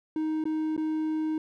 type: tone with dropouts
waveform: triangle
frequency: 312.7 Hz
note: D#4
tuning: 9 cents sharp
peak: -24 dBFS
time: 0.16-1.38 s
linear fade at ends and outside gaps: 2 ms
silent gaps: 0.44-0.454 / 0.765-0.777 s
effects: none